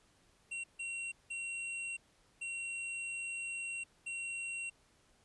square tone bursts at uneven times, 2739 Hz, F7, 34 cents flat, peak -39 dBFS, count 5, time 0.51-0.64 / 0.79-1.12 / 1.3-1.97 / 2.41-3.84 / 4.06-4.7 s, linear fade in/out 10 ms, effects pink hiss -69 dBFS RMS until 5.24 s + resampled to 24000 Hz

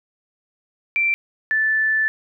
sine tone pair in turn, 2349 / 1754.7 Hz, D7 / A6, 0 / -5 cents, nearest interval perfect fourth, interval 505 cents, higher first, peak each -16 dBFS, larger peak neither, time 0.96-1.14 / 1.51-2.08 s, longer second, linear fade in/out 0 ms, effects none

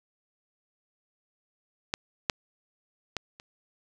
clicks, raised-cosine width 0.2 ms, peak -10 / -6 / -13 / -28 dBFS, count 4, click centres 1.939 / 2.298 / 3.167 / 3.399 s, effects none

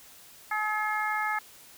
harmonic tone, 426.4 Hz, G#4, 46 cents sharp, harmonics 2 / 3 / 4 / 5, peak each -31 / -32 / -32 / -34 dBFS, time 0.51-1.39 s, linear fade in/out 5 ms, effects white hiss -52 dBFS RMS until 1.77 s

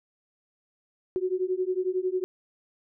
sine beating tone pair, 364.2 / 375.2 Hz, F#4 / F#4, -27 / +24 cents, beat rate 11 Hz, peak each -28 dBFS, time 1.16-2.24 s, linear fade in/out 0 ms, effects none

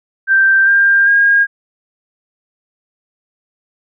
sine tone with pitch steps, 1568 / 1596.3 / 1625.2 Hz, G6 / G6 / G#6, 0 / +31 / -38 cents, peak -7 dBFS, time 0.27-1.47 s, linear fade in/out 50 ms, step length 400 ms, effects none

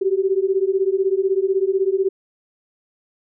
sine beating tone pair, 376.9 / 392.9 Hz, F#4 / G4, +32 / +4 cents, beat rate 16 Hz, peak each -19 dBFS, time 0.01-2.09 s, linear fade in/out 10 ms, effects none

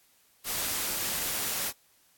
white noise, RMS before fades -31 dBFS, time 0.44-1.73 s, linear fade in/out 50 ms, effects white hiss -64 dBFS RMS until 2.17 s + AAC 64 kbps

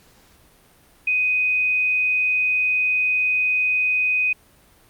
sine tone, 2500 Hz, D#7, 8 cents sharp, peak -17 dBFS, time 1.07-4.33 s, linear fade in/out 5 ms, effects pink hiss -54 dBFS RMS until 4.89 s + Opus 48 kbps

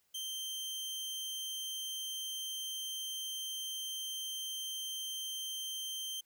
sawtooth tone, 3136 Hz, G7, in tune, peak -35 dBFS, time 0.14-6.21 s, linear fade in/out 10 ms, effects white hiss -75 dBFS RMS until 6.25 s

